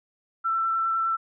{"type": "tone with vibrato", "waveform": "sine", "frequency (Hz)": 1338, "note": "E6", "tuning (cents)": 25, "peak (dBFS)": -22, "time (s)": [0.44, 1.17], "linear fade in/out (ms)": 20, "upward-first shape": "sine", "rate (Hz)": 9.8, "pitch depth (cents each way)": 10, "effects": []}